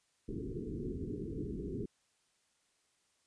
white low-pass noise, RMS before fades -40 dBFS, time 0.28-1.86 s, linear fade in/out 10 ms, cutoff 430 Hz, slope 96 dB/octave, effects white hiss -75 dBFS RMS until 3.26 s + resampled to 22050 Hz

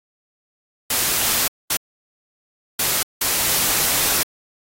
white noise bursts at uneven times, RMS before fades -19 dBFS, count 4, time 0.9-1.48 / 1.7-1.77 / 2.79-3.03 / 3.21-4.23 s, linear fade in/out 5 ms, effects AAC 48 kbps

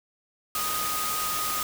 sine tone in noise, 1244.5 Hz, D#6, in tune, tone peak -30 dBFS, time 0.55-1.63 s, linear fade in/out 2 ms, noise white, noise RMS -30 dBFS, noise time 0.55-1.63 s, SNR -3 dB, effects none

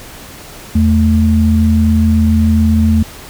sine tone pair together, 82.41 / 220 Hz, E2 / A3, 0 / 0 cents, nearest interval octave + perfect fourth, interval 1700 cents, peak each -10 dBFS, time 0.75-3.03 s, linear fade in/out 5 ms, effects pink hiss -33 dBFS RMS until 3.29 s

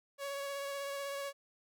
sawtooth tone with vibrato, 559 Hz, C#5, 14 cents sharp, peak -34 dBFS, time 0.18-1.33 s, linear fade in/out 50 ms, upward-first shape sine, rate 16 Hz, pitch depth 16 cents each way, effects none

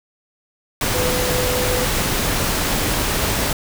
sine tone in noise, 500 Hz, B4, 21 cents sharp, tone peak -22 dBFS, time 0.94-1.85 s, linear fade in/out 2 ms, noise pink, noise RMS -20 dBFS, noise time 0.81-3.53 s, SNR -5 dB, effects none

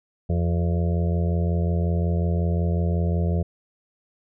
harmonic tone with a mistuned harmonic, 85.5 Hz, F2, 36 cents flat, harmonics 1 / 2 / 4 / 5 / 6 / 7 / 8, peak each -21 / -25 / -36 / -34 / -37 / -37 / -38 dBFS, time 0.29-3.43 s, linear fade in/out 10 ms, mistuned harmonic 4, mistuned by +37 cents, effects none

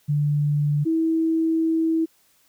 sine tone pair in turn, 146.83 / 324.2 Hz, D3 / E4, 0 / -29 cents, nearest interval octave + major second, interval 1371 cents, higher second, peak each -18 dBFS, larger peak neither, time 0.08-0.85 / 0.85-2.06 s, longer second, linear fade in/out 20 ms, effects white hiss -61 dBFS RMS until 2.48 s

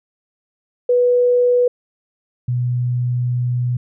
sine tone pair in turn, 490.9 / 123.22 Hz, B4 / B2, -10 / -4 cents, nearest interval 2 octaves, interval 2394 cents, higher first, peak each -11 / -16 dBFS, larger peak first, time 0.89-1.68 / 2.48-3.77 s, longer second, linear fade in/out 5 ms, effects none

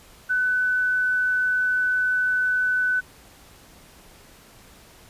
sine tone, 1501 Hz, F#6, 24 cents sharp, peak -19 dBFS, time 0.29-3.01 s, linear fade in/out 20 ms, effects pink hiss -50 dBFS RMS until 5.09 s + resampled to 32000 Hz

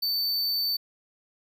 square tone, 4545 Hz, C#8, 42 cents sharp, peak -25 dBFS, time 0.02-0.77 s, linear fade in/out 10 ms, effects none

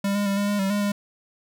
square tone with pitch steps, 199.1 / 203.9 / 198 / 202.8 / 204.9 / 193.6 / 205.2 / 203.3 Hz, G3 / G#3 / G3 / G#3 / G#3 / G3 / G#3 / G#3, +27 / -32 / +18 / -41 / -23 / -21 / -21 / -37 cents, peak -22 dBFS, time 0.04-0.92 s, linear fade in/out 5 ms, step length 110 ms, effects none

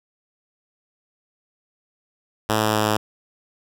5% pulse tone with pitch steps, 108.7 / 108.01 / 107.33 / 106.65 Hz, A2 / A2 / A2 / G#2, -21 / -32 / -43 / +46 cents, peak -7 dBFS, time 2.49-2.97 s, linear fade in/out 5 ms, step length 120 ms, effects none

